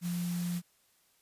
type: tone in noise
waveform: sine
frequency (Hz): 175.1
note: F3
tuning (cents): +5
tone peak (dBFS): -31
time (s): 0.01-0.62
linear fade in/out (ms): 50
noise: white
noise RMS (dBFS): -45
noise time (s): 0.01-0.62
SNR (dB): +11
effects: white hiss -69 dBFS RMS until 1.21 s + resampled to 32000 Hz